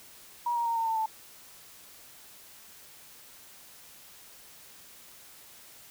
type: tone with pitch steps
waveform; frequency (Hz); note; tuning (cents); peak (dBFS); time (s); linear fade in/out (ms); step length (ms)
sine; 955 / 939.7 / 924.6 / 909.8 / 895.2 / 880.8; A#5 / A#5 / A#5 / A#5 / A5 / A5; +42 / +14 / -14 / -42 / +30 / +2; -26; 0.46-1.06; 5; 100
effects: white hiss -52 dBFS RMS until 5.9 s